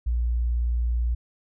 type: tone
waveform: sine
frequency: 59.2 Hz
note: A#1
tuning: 27 cents sharp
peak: -21 dBFS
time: 0.06-1.15 s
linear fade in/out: 10 ms
effects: none